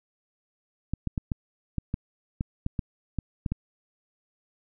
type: clicks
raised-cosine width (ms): 5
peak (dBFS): -15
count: 12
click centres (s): 0.936 / 1.073 / 1.178 / 1.318 / 1.783 / 1.941 / 2.409 / 2.664 / 2.792 / 3.187 / 3.462 / 3.52
effects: none